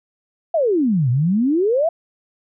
sine exponential two-way sweep, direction down then up, 698.5 to 117.1 to 693 Hz, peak -14 dBFS, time 0.54-1.89 s, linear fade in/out 5 ms, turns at 1.1 s, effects none

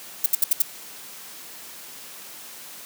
violet noise bursts, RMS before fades -17 dBFS, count 5, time 0.24-0.621 s, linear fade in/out 5 ms, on 21 ms, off 69 ms, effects white hiss -41 dBFS RMS until 2.85 s + high-pass 150 Hz 12 dB/octave

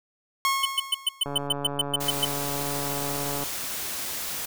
sawtooth tone with exponential decay, 1088 Hz, C#6, 33 cents flat, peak -16 dBFS, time 0.45-1.47 s, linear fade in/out 0 ms, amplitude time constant 220 ms
square tone bursts, 3036 Hz, F#7, 44 cents sharp, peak -20 dBFS, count 12, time 0.63-2.25 s, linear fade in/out 5 ms, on 25 ms, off 120 ms
click train, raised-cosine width 1 ms, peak -19 dBFS, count 310, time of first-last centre 1.26-3.436 s, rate 142 Hz
white noise, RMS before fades -32 dBFS, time 2-4.46 s, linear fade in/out 10 ms
effects none

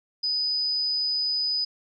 sine tone, 4986 Hz, D#8, 3 cents sharp, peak -23 dBFS, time 0.23-1.65 s, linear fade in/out 10 ms, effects none

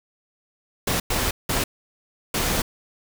pink noise bursts at uneven times, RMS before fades -23 dBFS, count 4, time 0.87-1 / 1.1-1.31 / 1.49-1.64 / 2.34-2.62 s, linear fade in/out 5 ms, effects none

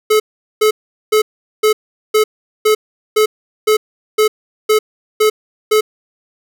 square tone bursts, 430 Hz, A4, 40 cents flat, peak -9 dBFS, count 12, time 0.1-5.81 s, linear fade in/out 10 ms, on 100 ms, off 410 ms, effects none

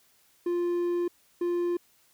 triangle tone bursts at uneven times, 349.2 Hz, F4, in tune, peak -23 dBFS, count 2, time 0.46-1.08 / 1.41-1.77 s, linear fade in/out 5 ms, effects white hiss -64 dBFS RMS until 2.13 s

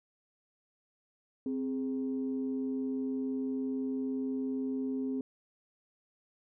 sine tone pair together, 262 / 415.9 Hz, C4 / G#4, +2 / +2 cents, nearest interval minor sixth, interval 800 cents, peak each -31 / -39 dBFS, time 1.46-5.21 s, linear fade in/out 2 ms, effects tanh soft clip ceiling -24 dBFS

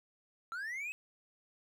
triangle linear sweep, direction up, 1314 to 2600 Hz, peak -36 dBFS, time 0.52-0.92 s, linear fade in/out 0 ms, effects none

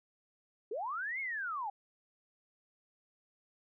sine linear two-way sweep, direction up then down, 380 to 2204 to 770 Hz, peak -35 dBFS, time 0.71-1.7 s, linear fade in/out 5 ms, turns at 1.2 s, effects none

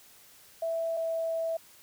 sine tone pair in turn, 659.3 / 655.8 Hz, E5 / E5, 0 / -9 cents, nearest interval unison, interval 9 cents, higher first, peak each -28 dBFS, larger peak neither, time 0.62-0.97 / 0.97-1.57 s, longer second, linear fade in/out 5 ms, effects white hiss -56 dBFS RMS until 1.82 s

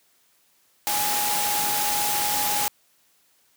sine tone in noise, 830.6 Hz, G#5, in tune, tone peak -27 dBFS, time 0.87-2.68 s, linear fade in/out 0 ms, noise white, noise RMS -25 dBFS, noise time 0.87-2.68 s, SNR -5 dB, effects white hiss -63 dBFS RMS until 3.56 s + high-pass 100 Hz 12 dB/octave

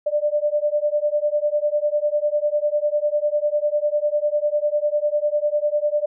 sine beating tone pair, 589 / 599 Hz, D5 / D5, +5 / +34 cents, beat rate 10 Hz, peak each -21 dBFS, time 0.06-6.06 s, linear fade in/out 10 ms, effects none

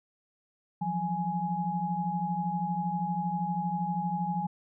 sine tone cluster, 169.3 / 181.9 / 834 Hz, E3 / F#3 / G#5, +46 / -29 / +7 cents, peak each -34 / -33 / -31 dBFS, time 0.81-4.47 s, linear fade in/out 10 ms, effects none

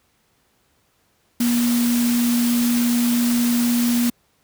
sine tone in noise, 239.3 Hz, A#3, 46 cents sharp, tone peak -16 dBFS, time 1.4-4.1 s, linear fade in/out 5 ms, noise white, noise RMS -27 dBFS, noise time 1.4-4.1 s, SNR +8 dB, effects pink hiss -63 dBFS RMS until 4.43 s + high-pass 60 Hz 12 dB/octave

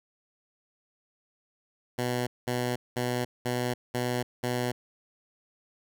10% pulse tone bursts, 123.47 Hz, B2, in tune, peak -19 dBFS, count 6, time 1.98-4.72 s, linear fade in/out 10 ms, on 290 ms, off 200 ms, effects none

